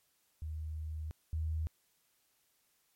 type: tone pair in turn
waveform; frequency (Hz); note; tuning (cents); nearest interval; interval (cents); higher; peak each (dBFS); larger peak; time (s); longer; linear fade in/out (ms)
sine; 78 / 79.18; D#2 / D#2; +5 / +31; unison; 26; second; -37 / -32; second; 0.42-1.11 / 1.33-1.67; first; 0
effects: white hiss -74 dBFS RMS until 2.95 s + MP3 64 kbps